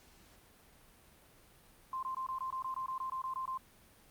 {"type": "tone bursts", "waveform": "sine", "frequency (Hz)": 1046.5, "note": "C6", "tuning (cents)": 0, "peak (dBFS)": -35, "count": 14, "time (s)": [1.93, 3.575], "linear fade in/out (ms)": 2, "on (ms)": 98, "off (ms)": 21, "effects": ["pink hiss -62 dBFS RMS until 4.1 s", "Opus 48 kbps"]}